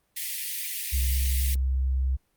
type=high-pass noise; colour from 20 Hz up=white; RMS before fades=-32 dBFS; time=0.16-1.55 s; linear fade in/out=10 ms; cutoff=1800 Hz; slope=96 dB/octave
type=tone; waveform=sine; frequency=65.41 Hz; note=C2; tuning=in tune; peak=-22 dBFS; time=0.92-2.17 s; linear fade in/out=20 ms
effects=pink hiss -71 dBFS RMS until 2.36 s + Opus 32 kbps